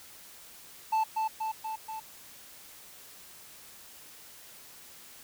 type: tone with echo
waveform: triangle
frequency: 880 Hz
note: A5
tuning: in tune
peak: -22 dBFS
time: 0.92-1.04 s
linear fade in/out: 10 ms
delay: 240 ms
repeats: 4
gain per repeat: -3 dB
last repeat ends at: 2 s
effects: white hiss -51 dBFS RMS until 5.23 s